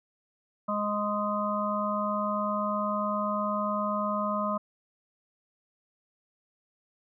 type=harmonic tone; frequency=207.7 Hz; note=G#3; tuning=in tune; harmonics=1 / 3 / 5 / 6; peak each=-32 / -32 / -32 / -32 dBFS; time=0.68-4.58 s; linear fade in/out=10 ms; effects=none